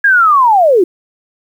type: linear sweep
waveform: sine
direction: down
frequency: 1661.2 to 330.2 Hz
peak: -5 dBFS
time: 0.04-0.84 s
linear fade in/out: 5 ms
effects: 7-bit